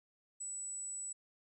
sine tone, 7900 Hz, B8, in tune, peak -40 dBFS, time 0.4-1.13 s, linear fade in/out 10 ms, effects none

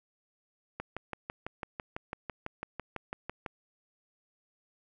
click train, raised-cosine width 0.5 ms, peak -21 dBFS, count 17, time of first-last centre 0.8-3.462 s, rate 6.01 Hz, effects none

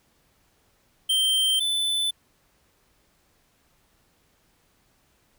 square tone pair in turn, 3138 / 3508 Hz, G7 / A7, +1 / -6 cents, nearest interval major second, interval 193 cents, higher second, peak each -20 / -23 dBFS, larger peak first, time 1.09-1.6 / 1.6-2.11 s, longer neither, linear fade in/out 10 ms, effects pink hiss -65 dBFS RMS until 5.38 s

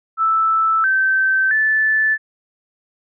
sine tone with pitch steps, 1318 / 1548 / 1749 Hz, E6 / G6 / A6, -1 / -22 / -11 cents, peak -13 dBFS, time 0.17-2.18 s, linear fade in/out 50 ms, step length 670 ms, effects none

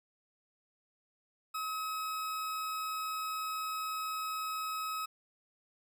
40% pulse tone, 1278 Hz, D#6, 46 cents sharp, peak -34 dBFS, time 1.54-5.06 s, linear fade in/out 10 ms, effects none

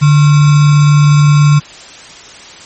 sine tone with sample-and-hold, 146.83 Hz, D3, in tune, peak -3 dBFS, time 0.01-1.6 s, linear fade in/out 20 ms, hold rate 1225 Hz, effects white hiss -33 dBFS RMS until 2.65 s + MP3 32 kbps

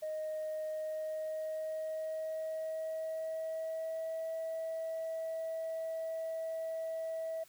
sine tone with pitch glide, 622.3 to 648.7 Hz, D#5 to E5, 0 to -28 cents, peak -34 dBFS, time 0.02-7.44 s, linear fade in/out 10 ms, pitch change +72 cents, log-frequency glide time 0.66-4.33 s, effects tanh soft clip ceiling -33 dBFS + white hiss -62 dBFS RMS until 7.48 s

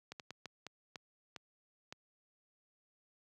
slowing click train, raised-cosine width 0.2 ms, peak -28 dBFS, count 8, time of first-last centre 0.12-1.925 s, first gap 78 ms, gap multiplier 1.39, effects high-pass 100 Hz 12 dB/octave

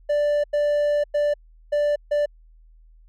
triangle tone bursts at uneven times, 587.3 Hz, D5, in tune, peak -16 dBFS, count 5, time 0.09-0.44 / 0.53-1.04 / 1.14-1.34 / 1.72-1.96 / 2.11-2.26 s, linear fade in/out 10 ms, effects added 40 Hz sine -48 dBFS peak until 3.08 s

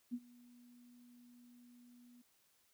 sine tone with ADSR envelope, 242.9 Hz, B3, 29 cents flat, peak -36 dBFS, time 0.11-2.22 s, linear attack 28 ms, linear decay 52 ms, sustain -23 dB, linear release 8 ms, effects white hiss -74 dBFS RMS until 2.73 s

